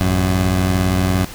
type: tone pair together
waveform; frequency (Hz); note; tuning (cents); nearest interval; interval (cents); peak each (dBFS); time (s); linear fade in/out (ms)
20% pulse; 55 / 92.5; A1 / F#2; 0 / 0; major sixth; 900; -18 / -10; 0.01-1.25; 0
effects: pink hiss -34 dBFS RMS until 1.34 s